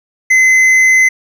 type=tone with hard clipping; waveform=sine; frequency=2046 Hz; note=C7; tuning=39 cents flat; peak=-7 dBFS; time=0.3-1.09 s; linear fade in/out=10 ms; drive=6 dB; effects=none